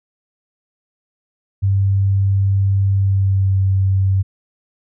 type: tone with pitch glide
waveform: sine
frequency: 98 to 96.15 Hz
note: G2 to G2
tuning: 0 to -33 cents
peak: -12 dBFS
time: 1.62-4.23 s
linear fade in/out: 20 ms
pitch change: -33 cents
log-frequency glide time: 2.93-3.58 s
effects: none